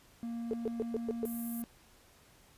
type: tone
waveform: triangle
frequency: 233.1 Hz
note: A#3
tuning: in tune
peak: -34 dBFS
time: 0.23-1.64 s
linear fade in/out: 0 ms
type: tone bursts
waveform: sine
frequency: 440 Hz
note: A4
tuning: in tune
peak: -30 dBFS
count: 6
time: 0.51-1.254 s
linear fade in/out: 0 ms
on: 24 ms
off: 120 ms
type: high-pass noise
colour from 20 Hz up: white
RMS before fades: -42 dBFS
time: 1.25-1.62 s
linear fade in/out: 2 ms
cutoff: 11000 Hz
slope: 24 dB/octave
effects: pink hiss -62 dBFS RMS until 2.57 s + resampled to 32000 Hz